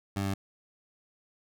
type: tone with pitch steps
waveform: 20% pulse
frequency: 98.9 / 98.1 / 97.31 Hz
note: G2 / G2 / G2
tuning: +16 / +2 / -12 cents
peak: -24 dBFS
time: 0.16-0.34 s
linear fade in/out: 5 ms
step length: 60 ms
effects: none